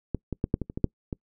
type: clicks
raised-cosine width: 3 ms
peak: -13 / -17 / -12 / -10 / -17 / -23 / -18 / -7 / -18 dBFS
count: 9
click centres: 0.147 / 0.327 / 0.441 / 0.541 / 0.617 / 0.699 / 0.775 / 0.843 / 1.128 s
effects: noise-tail reverb RT60 0.1 s tail -26 dB re dry